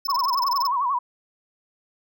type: tone bursts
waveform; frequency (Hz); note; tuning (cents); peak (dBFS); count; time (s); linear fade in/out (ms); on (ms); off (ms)
square; 5274; E8; 0; -24; 14; 0.05-0.671; 5; 23; 23
type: tone with vibrato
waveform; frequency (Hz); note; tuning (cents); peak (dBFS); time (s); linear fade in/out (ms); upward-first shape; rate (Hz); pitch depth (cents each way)
sine; 1044; C6; -4; -20; 0.08-0.99; 10; sine; 11; 150
effects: none